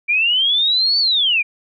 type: linear two-way sweep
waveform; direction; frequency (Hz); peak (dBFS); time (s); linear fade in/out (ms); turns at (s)
sine; up then down; 2328 to 4555 to 2328; -13; 0.08-1.43; 20; 0.99
effects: none